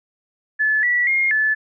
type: tone with pitch steps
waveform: sine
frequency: 1729 / 1950 / 2135 / 1735 Hz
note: A6 / B6 / C7 / A6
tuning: -31 / -23 / +34 / -25 cents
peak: -15 dBFS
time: 0.59-1.55 s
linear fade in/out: 20 ms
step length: 240 ms
effects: none